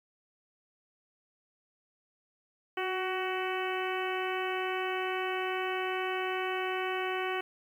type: harmonic tone with a mistuned harmonic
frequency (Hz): 374.8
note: F#4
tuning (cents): +22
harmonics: 1 / 2 / 3 / 4 / 5 / 6 / 7 / 8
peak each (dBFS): -34 / -37 / -39 / -40 / -41 / -42 / -42 / -43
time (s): 2.77-7.41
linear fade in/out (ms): 5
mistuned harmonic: 1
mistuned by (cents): -24
effects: 10-bit